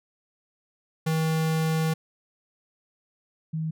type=tone pair in turn; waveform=square / sine; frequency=159.7 / 159.04 Hz; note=D#3 / D#3; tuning=+45 / +38 cents; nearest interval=unison; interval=7 cents; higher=first; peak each=-23 / -26 dBFS; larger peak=first; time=1.06-1.94 / 3.53-3.71 s; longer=first; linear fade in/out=10 ms; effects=none